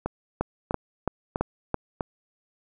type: two click trains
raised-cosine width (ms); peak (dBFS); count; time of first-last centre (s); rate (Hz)
1; -10 / -13; 5 / 4; 0.41-1.743 / 0.06-2.008; 3 / 1.54
effects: none